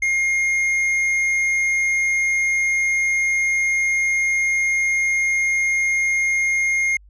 sine tone with tanh clipping, 2132 Hz, C7, 32 cents sharp, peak -18 dBFS, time 0.02-6.97 s, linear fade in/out 5 ms, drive 7 dB, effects added 50 Hz sine -45 dBFS peak until 7.09 s + resampled to 24000 Hz

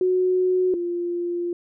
sine tone pair in turn, 367.7 / 348.2 Hz, F#4 / F4, -11 / -5 cents, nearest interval minor second, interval 94 cents, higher first, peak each -17 / -23 dBFS, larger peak first, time 0.01-0.74 / 0.74-1.53 s, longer second, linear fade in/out 2 ms, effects none

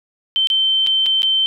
sine tone with dropouts, 3100 Hz, G7, 20 cents flat, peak -13 dBFS, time 0.36-1.46 s, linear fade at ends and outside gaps 0 ms, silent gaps 0.472-0.501 / 0.865-0.871 / 1.06-1.064 / 1.221-1.231 s, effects none

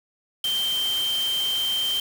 sine tone in noise, 3136 Hz, G7, in tune, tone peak -22 dBFS, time 0.44-2 s, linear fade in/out 2 ms, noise white, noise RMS -34 dBFS, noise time 0.44-2 s, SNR +9 dB, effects none

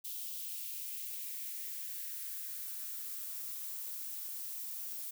violet noise with high-pass filter sweep, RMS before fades -42 dBFS, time 0.04-5.11 s, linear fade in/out 10 ms, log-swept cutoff 3200 to 620 Hz, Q 2.3, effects none

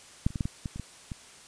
clicks, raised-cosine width 5 ms, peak -11 / -30 / -20 / -15 / -18 / -20 / -26 / -22 / -23 dBFS, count 9, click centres 0.265 / 0.305 / 0.358 / 0.408 / 0.455 / 0.658 / 0.76 / 0.797 / 1.118 s, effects white hiss -51 dBFS RMS until 1.47 s + resampled to 22050 Hz

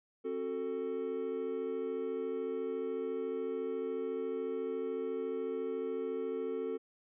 triangle chord, F# diminished, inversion second, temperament just, 266.4 / 370 / 444 Hz, C4 / F#4 / A4, +31 / 0 / +16 cents, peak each -40 / -38 / -34 dBFS, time 0.24-6.78 s, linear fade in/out 20 ms, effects resampled to 8000 Hz

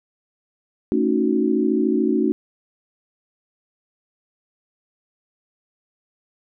sine chord, D# half-diminished seventh, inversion second, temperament equal with one note detuned, 223.5 / 277.2 / 311.1 / 370 Hz, A3 / C#4 / D#4 / F#4, +27 / 0 / 0 / 0 cents, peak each -22 dBFS, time 0.92-2.32 s, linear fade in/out 0 ms, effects none

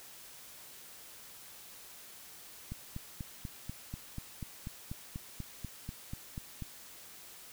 click train, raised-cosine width 5 ms, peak -27 dBFS, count 17, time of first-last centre 2.72-6.622 s, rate 4.1 Hz, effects white hiss -52 dBFS RMS until 7.52 s

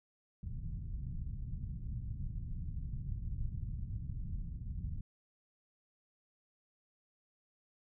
pink low-pass noise, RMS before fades -40 dBFS, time 0.43-5.01 s, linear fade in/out 5 ms, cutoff 150 Hz, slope 24 dB/octave, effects none

